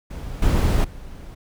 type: noise with level steps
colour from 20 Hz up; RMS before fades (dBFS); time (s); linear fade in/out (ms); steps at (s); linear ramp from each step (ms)
brown; -31 / -17 / -37; 0.1-1.35; 10; 0.42 / 0.84; 5
effects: none